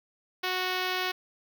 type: tone with notch filter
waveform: 5% pulse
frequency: 368.5 Hz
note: F#4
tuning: 7 cents flat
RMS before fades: -30 dBFS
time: 0.43-1.12 s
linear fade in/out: 10 ms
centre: 9400 Hz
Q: 0.6
effects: none